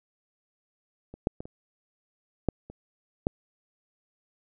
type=clicks; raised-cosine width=2 ms; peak=-29 / -10 / -23 / -29 / -10 / -29 / -11 dBFS; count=7; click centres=1.14 / 1.271 / 1.405 / 1.455 / 2.487 / 2.7 / 3.269 s; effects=none